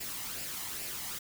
white noise with flanger, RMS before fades -39 dBFS, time 0-1.19 s, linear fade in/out 10 ms, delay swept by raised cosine 0.4 to 1.01 ms, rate 2.4 Hz, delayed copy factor +0.5, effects none

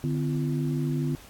sine tone cluster, 147.7 / 254.9 / 339.8 Hz, D3 / C4 / F4, +10 / -45 / -47 cents, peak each -26 / -30 / -34 dBFS, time 0.04-1.15 s, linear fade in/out 0 ms, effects pink hiss -50 dBFS RMS until 1.29 s + AAC 64 kbps

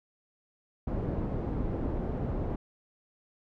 pink low-pass noise, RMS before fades -32 dBFS, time 0.87-2.56 s, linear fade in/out 5 ms, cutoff 520 Hz, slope 12 dB/octave, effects none

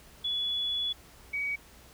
sine tone pair in turn, 3410 / 2263 Hz, G#7 / C#7, +45 / +35 cents, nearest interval perfect fifth, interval 710 cents, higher first, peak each -28 / -29 dBFS, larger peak first, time 0.24-0.93 / 1.33-1.56 s, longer first, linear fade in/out 10 ms, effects added 60 Hz sine -58 dBFS peak until 1.93 s + pink hiss -55 dBFS RMS until 1.93 s

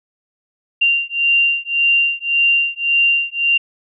sine beating tone pair, 2775 / 2776.8 Hz, F7 / F7, -12 / -11 cents, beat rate 1.8 Hz, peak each -16 / -16 dBFS, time 0.81-3.58 s, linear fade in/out 10 ms, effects none

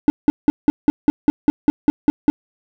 triangle tone bursts, 293.7 Hz, D4, in tune, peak -6 dBFS, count 12, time 0.08-2.3 s, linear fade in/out 0 ms, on 20 ms, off 180 ms, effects none

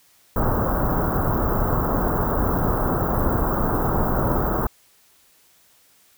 pink band-stop noise, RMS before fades -21 dBFS, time 0.36-4.67 s, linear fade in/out 5 ms, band 1400 to 16000 Hz, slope 48 dB/octave, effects white hiss -57 dBFS RMS until 6.17 s

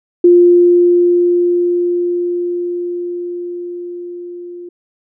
sine tone with level ramp, 351 Hz, F4, 9 cents sharp, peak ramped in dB -3 to -27 dBFS, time 0.24-4.69 s, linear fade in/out 5 ms, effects none

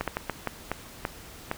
slowing click train, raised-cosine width 0.5 ms, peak -12 dBFS, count 8, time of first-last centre 0.01-1.514 s, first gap 67 ms, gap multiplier 1.38, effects pink hiss -46 dBFS RMS until 1.57 s

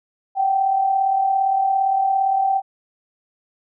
sine tone pair together, 740 / 777.5 Hz, F#5 / G5, 0 / -14 cents, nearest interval minor second, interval 86 cents, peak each -25 / -16 dBFS, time 0.35-2.62 s, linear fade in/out 50 ms, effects none

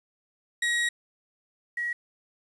35% pulse / sine tone pair in turn, 1900 / 1912.1 Hz, A#6 / A#6, +33 / +43 cents, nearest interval unison, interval 10 cents, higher second, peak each -22 / -27 dBFS, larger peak first, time 0.62-0.89 / 1.77-1.93 s, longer first, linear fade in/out 5 ms, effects resampled to 24000 Hz + 9-bit

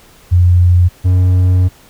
sine / triangle tone pair in turn, 88.7 / 91.46 Hz, F2 / F#2, +27 / -20 cents, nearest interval minor second, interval 53 cents, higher second, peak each -5 dBFS, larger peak neither, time 0.31-0.89 / 1.04-1.69 s, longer second, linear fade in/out 20 ms, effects pink hiss -44 dBFS RMS until 1.89 s

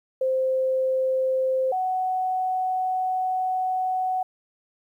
sine tone pair in turn, 522 / 744.5 Hz, C5 / F#5, -4 / +11 cents, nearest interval tritone, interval 615 cents, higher second, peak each -20 / -22 dBFS, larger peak first, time 0.21-1.72 / 1.72-4.23 s, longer second, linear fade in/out 5 ms, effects 10-bit

